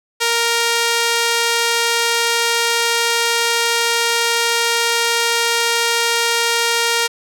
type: tone with band-pass filter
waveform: sawtooth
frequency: 466.2 Hz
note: A#4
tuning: in tune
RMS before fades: -17 dBFS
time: 0.2-7.08 s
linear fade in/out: 20 ms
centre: 4700 Hz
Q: 0.5
effects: none